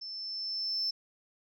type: tone with level ramp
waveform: sine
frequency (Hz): 5300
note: E8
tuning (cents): +9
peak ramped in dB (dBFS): -39 to -27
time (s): 0.01-0.91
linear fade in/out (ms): 10
effects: tanh soft clip ceiling -25 dBFS